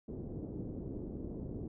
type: low-pass noise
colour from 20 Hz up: white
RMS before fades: -42 dBFS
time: 0.08-1.68 s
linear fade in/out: 5 ms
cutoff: 370 Hz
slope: 24 dB/octave
effects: none